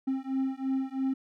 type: beating tone pair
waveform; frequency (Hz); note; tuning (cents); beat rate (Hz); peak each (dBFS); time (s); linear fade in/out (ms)
triangle; 264.5 / 267.5; C4 / C4; +19 / +38; 3; -29; 0.07-1.14; 10
effects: none